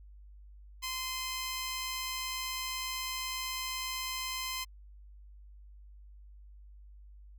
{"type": "tone pair together", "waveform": "10% pulse", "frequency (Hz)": [1036, 2526], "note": ["C6", "D#7"], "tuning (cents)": [-17, 26], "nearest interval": "octave + minor third", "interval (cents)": 1543, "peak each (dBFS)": [-27, -34], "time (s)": [0.82, 4.65], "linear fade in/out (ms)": 20, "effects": ["added 50 Hz sine -50 dBFS peak until 7.38 s"]}